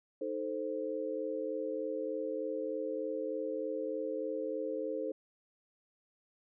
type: chord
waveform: sine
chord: A diminished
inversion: second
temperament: equal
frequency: 311.1 / 440 / 523.3 Hz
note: Eb4 / A4 / C5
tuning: 0 / 0 / 0 cents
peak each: -40 / -38 / -37 dBFS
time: 0.21-5.12 s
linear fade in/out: 5 ms
effects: none